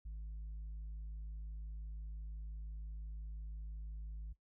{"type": "tone", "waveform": "sine", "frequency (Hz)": 52.9, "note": "G#1", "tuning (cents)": 33, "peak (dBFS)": -40, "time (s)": [0.05, 4.33], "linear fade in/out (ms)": 10, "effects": ["noise-tail reverb RT60 0.1 s tail -18 dB re dry", "tanh soft clip ceiling -42 dBFS"]}